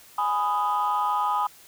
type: chord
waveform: sine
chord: G# minor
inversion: none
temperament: just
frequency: 830.6 / 996.7 / 1245.9 Hz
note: G#5 / B5 / D#6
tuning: 0 / +16 / +2 cents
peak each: -25 dBFS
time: 0.18-1.47 s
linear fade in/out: 5 ms
effects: tanh soft clip ceiling -16 dBFS + white hiss -51 dBFS RMS until 1.67 s